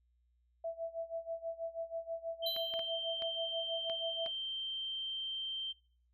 sine tone with tremolo, 662 Hz, E5, 7 cents sharp, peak -34 dBFS, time 0.64-4.28 s, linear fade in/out 5 ms, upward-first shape sine, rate 6.2 Hz, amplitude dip 85%
sine tone, 3136 Hz, G7, in tune, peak -37 dBFS, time 2.42-5.73 s, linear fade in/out 20 ms
square tone with exponential decay, 4005 Hz, B7, 23 cents sharp, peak -34 dBFS, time 2.46-2.91 s, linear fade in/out 5 ms, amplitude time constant 97 ms
clicks, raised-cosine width 0.3 ms, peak -30 dBFS, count 6, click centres 2.564 / 2.739 / 2.793 / 3.222 / 3.898 / 4.262 s
effects noise-tail reverb RT60 0.5 s tail -23 dB re dry + added 60 Hz sine -70 dBFS peak until 6.13 s

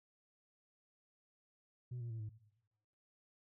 sine tone with pitch steps, 123.47 / 117.96 / 112.7 / 107.67 Hz, B2 / A#2 / A2 / A2, 0 / +21 / +42 / -37 cents, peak -39 dBFS, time 1.91-2.294 s, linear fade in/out 10 ms, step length 96 ms, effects noise-tail reverb RT60 1.0 s tail -20 dB re dry + tanh soft clip ceiling -40 dBFS

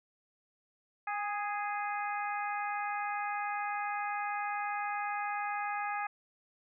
harmonic tone with a mistuned harmonic, 415.3 Hz, G#4, in tune, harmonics 2 / 3 / 4 / 5 / 6, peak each -35 / -39 / -41 / -43 / -45 dBFS, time 1.07-6.07 s, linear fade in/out 5 ms, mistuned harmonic 2, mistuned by -25 cents, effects none

